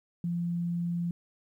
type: tone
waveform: sine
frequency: 172.2 Hz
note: F3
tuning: 24 cents flat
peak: -28 dBFS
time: 0.24-1.11 s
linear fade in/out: 2 ms
effects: 11-bit